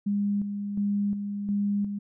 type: tone with tremolo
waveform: sine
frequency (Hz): 203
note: G#3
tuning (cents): -39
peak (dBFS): -23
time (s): 0.06-1.99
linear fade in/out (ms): 10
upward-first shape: square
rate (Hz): 1.4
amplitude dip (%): 50
effects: none